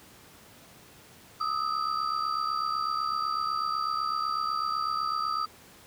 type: tone cluster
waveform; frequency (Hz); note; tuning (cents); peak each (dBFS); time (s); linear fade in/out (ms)
sine; 1225 / 1293 / 4681; D#6 / E6 / D8; -27 / -34 / -7; -30 / -30 / -38; 1.4-5.46; 10
effects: pink hiss -53 dBFS RMS until 5.86 s + high-pass 80 Hz 12 dB/octave